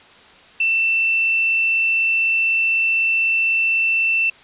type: tone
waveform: sine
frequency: 2676 Hz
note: E7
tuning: 25 cents sharp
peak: -15 dBFS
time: 0.6-4.3 s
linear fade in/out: 5 ms
effects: white hiss -46 dBFS RMS until 4.43 s + resampled to 8000 Hz